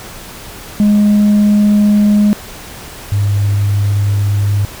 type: tone pair in turn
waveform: sine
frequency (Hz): 207.7 / 101.36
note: G#3 / G#2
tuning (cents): 0 / -42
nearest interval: octave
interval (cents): 1242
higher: first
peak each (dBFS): -4 / -9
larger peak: first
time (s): 0.8-2.33 / 3.12-4.65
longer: neither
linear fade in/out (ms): 0
effects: tanh soft clip ceiling -5 dBFS + pink hiss -31 dBFS RMS until 4.8 s

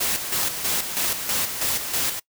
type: noise with tremolo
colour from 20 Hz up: white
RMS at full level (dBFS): -23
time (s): 0-2.2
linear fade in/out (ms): 10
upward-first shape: square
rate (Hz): 3.1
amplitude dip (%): 55
effects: noise-tail reverb RT60 0.1 s tail -23 dB re dry

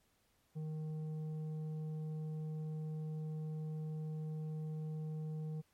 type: tone with tanh clipping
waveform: sine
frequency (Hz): 155.56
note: D#3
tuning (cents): 0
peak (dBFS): -40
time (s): 0.55-5.62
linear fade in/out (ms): 20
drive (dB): 7
effects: pink hiss -75 dBFS RMS until 5.73 s + MP3 64 kbps

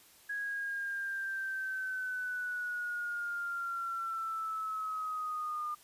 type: linear sweep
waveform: sine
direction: down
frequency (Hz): 1659 to 1208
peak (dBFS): -34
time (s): 0.29-5.75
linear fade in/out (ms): 10
effects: white hiss -60 dBFS RMS until 5.83 s + resampled to 32000 Hz

